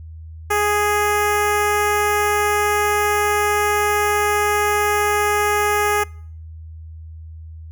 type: tone with notch filter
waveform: 10% pulse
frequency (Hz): 415.3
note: G#4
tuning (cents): 0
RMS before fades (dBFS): -18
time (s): 0.5-6.04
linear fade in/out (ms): 10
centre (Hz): 4000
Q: 0.72
effects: noise-tail reverb RT60 0.6 s tail -26 dB re dry + added 80 Hz sine -33 dBFS peak until 7.71 s